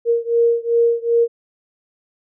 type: beating tone pair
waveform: sine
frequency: 466.2 / 468.8 Hz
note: A#4 / A#4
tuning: 0 / +10 cents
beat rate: 2.6 Hz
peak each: -16 / -17 dBFS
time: 0.05-1.28 s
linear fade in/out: 50 ms
effects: none